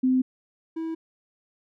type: tone pair in turn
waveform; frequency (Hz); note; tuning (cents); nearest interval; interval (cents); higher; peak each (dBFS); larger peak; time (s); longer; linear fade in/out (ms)
sine / triangle; 257.5 / 324.9; C4 / E4; -28 / -25; major third; 403; second; -18 / -26; first; 0.03-0.22 / 0.76-0.95; neither; 10
effects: none